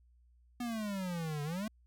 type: exponential two-way sweep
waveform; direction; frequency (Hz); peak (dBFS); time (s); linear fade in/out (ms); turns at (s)
square; down then up; 246.9 to 143.5 to 225.1; -36; 0.6-1.68; 5; 1.43
effects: added 60 Hz sine -62 dBFS peak until 1.86 s